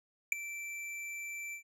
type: tone with ADSR envelope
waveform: square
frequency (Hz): 2337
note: D7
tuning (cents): -9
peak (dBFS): -22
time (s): 0.32-1.63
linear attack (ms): 3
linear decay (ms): 8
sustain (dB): -18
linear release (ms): 98
effects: low-pass 12000 Hz 12 dB/octave